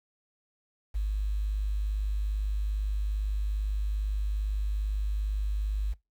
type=tone with quantisation; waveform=sine; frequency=51.2 Hz; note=G#1; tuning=24 cents flat; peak=-26 dBFS; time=0.94-5.94 s; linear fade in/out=20 ms; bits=9; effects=noise-tail reverb RT60 0.2 s tail -21 dB re dry